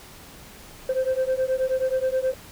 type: beating tone pair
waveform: sine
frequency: 516 / 525.4 Hz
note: C5 / C5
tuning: -24 / +7 cents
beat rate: 9.4 Hz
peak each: -22 dBFS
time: 0.89-2.34 s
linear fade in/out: 5 ms
effects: tanh soft clip ceiling -18 dBFS + pink hiss -45 dBFS RMS until 2.51 s